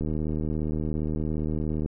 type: click train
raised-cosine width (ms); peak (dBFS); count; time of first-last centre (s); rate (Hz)
3; -17; 144; 0.01-1.86; 77.3
effects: none